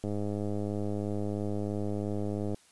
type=click train; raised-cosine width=2 ms; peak=-21 dBFS; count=259; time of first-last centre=0.04-2.545 s; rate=103 Hz; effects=white hiss -61 dBFS RMS until 2.71 s + resampled to 24000 Hz